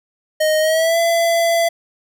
square tone with pitch glide, 621 to 673.3 Hz, D#5 to E5, -3 to +36 cents, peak -14 dBFS, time 0.4-1.69 s, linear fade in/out 10 ms, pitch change +139 cents, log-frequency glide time 0.6-0.99 s, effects none

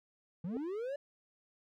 sine tone with exponential growth, 444.1 Hz, A4, 16 cents sharp, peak -34 dBFS, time 0.44-0.57 s, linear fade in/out 1 ms, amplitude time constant 27 ms
triangle linear sweep, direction up, 156.6 to 585 Hz, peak -34 dBFS, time 0.44-0.96 s, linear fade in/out 5 ms
effects none

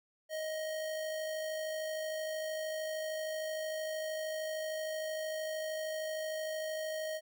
square tone with amplitude modulation, 627 Hz, D#5, 13 cents sharp, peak -35 dBFS, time 0.29-7.21 s, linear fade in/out 50 ms, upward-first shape sine, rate 53.1 Hz, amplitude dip 30%, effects none

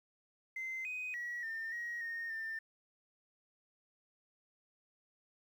sine tone with pitch steps, 2071 / 2504 / 1921 / 1807 / 1894 / 1844 / 1795 Hz, C7 / D#7 / B6 / A6 / A#6 / A#6 / A6, -18 / +10 / -48 / +46 / +27 / -19 / +34 cents, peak -37 dBFS, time 0.56-2.59 s, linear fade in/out 5 ms, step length 290 ms, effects tanh soft clip ceiling -34 dBFS + 11-bit

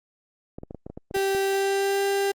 clicks, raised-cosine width 2 ms, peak -23 dBFS, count 10, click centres 0.585 / 0.634 / 0.709 / 0.747 / 0.865 / 0.9 / 0.975 / 1.111 / 1.165 / 1.349 s
35% pulse tone with pitch glide, 390 to 396.6 Hz, G4 to G4, -9 to +20 cents, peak -20 dBFS, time 1.14-2.32 s, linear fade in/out 10 ms, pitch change +29 cents, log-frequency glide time 1.42-2.04 s
effects Opus 32 kbps

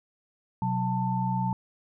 sine tone cluster, 125.9 / 185.3 / 890 Hz, B2 / F#3 / A5, +34 / +3 / +20 cents, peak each -29 dBFS, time 0.62-1.53 s, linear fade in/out 2 ms, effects none

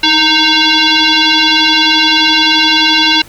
sine tone with frequency modulation, 315.8 Hz, D#4, 26 cents sharp, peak -6 dBFS, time 0.03-3.22 s, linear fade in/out 5 ms, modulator 620 Hz, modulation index 6.7, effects pink hiss -38 dBFS RMS until 3.28 s

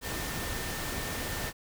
sine tone in noise, 1805 Hz, A6, 44 cents sharp, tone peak -43 dBFS, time 0.01-1.53 s, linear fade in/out 50 ms, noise pink, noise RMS -35 dBFS, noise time 0.01-1.53 s, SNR -11 dB, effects none

